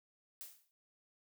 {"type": "noise with exponential decay", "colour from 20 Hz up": "blue", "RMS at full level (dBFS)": -45, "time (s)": [0.41, 0.71], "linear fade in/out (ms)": 0, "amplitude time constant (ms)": 65, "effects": []}